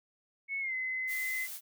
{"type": "tone with pitch glide", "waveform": "sine", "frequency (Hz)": [2201, 2042], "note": ["C#7", "C7"], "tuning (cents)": [-13, -43], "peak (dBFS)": -32, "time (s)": [0.48, 1.48], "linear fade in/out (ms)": 50, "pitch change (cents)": -130, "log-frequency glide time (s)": [0.6, 0.74]}
{"type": "noise", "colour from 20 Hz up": "blue", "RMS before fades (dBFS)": -42, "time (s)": [1.07, 1.61], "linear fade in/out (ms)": 50}
{"effects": []}